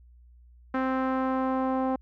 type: tone with low-pass filter sweep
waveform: sawtooth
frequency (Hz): 261.6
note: C4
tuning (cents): 0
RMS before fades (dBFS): -27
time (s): 0.74-1.96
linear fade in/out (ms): 5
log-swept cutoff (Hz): 1500 to 880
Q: 1.9
effects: added 60 Hz sine -51 dBFS peak until 2.01 s